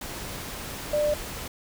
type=tone in noise; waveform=sine; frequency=595 Hz; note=D5; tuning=22 cents sharp; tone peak=-21 dBFS; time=0.93-1.14 s; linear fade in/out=5 ms; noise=pink; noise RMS=-36 dBFS; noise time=0.01-1.48 s; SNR=+12 dB; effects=none